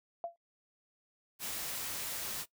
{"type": "tone with exponential decay", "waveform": "sine", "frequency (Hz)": 683, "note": "F5", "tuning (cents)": -39, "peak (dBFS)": -31, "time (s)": [0.24, 0.36], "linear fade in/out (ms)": 1, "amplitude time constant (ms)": 25}
{"type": "noise", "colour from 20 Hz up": "white", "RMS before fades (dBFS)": -39, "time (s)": [1.39, 2.46], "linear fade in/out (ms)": 50}
{"effects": ["noise-tail reverb RT60 0.1 s tail -19 dB re dry"]}